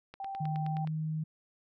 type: click train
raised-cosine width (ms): 0.3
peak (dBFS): -30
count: 8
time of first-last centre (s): 0.14-0.874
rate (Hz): 9.54
type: tone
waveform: sine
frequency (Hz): 782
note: G5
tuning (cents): -4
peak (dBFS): -36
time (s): 0.2-0.85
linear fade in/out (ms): 2
type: tone with pitch glide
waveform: sine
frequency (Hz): 153.9 to 156.5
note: D#3 to D#3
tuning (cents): -19 to +10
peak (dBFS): -31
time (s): 0.4-1.24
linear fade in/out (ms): 10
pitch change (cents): +29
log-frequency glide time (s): 0.62-0.8
effects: none